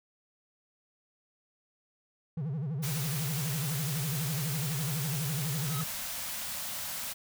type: tone with vibrato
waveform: triangle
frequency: 146.83 Hz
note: D3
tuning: in tune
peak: -29 dBFS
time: 2.37-5.84 s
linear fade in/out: 5 ms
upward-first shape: sine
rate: 12 Hz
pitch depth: 230 cents each way
type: band-stop noise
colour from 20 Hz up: white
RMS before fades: -37 dBFS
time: 2.82-7.14 s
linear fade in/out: 20 ms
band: 260 to 520 Hz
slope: 48 dB/octave
type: tone with exponential growth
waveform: square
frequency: 1278 Hz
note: D#6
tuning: 46 cents sharp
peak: -36 dBFS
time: 5.51-5.81 s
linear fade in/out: 1 ms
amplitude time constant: 64 ms
effects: none